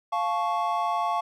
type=chord; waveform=triangle; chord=F augmented; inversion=none; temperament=equal with one note detuned; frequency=698.5 / 869.4 / 1108.7 Hz; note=F5 / A5 / C#6; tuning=0 / -21 / 0 cents; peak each=-26 / -27 / -26 dBFS; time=0.12-1.21 s; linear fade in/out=10 ms; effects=none